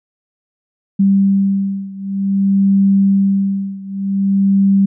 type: beating tone pair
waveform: sine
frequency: 196 / 196.53 Hz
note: G3 / G3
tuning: 0 / +5 cents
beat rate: 0.53 Hz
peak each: -13 / -15 dBFS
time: 0.99-4.86 s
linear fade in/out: 10 ms
effects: none